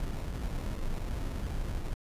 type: noise with sample-and-hold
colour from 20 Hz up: brown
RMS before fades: -34 dBFS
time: 0-1.94 s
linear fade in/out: 2 ms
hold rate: 1575 Hz
effects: resampled to 32000 Hz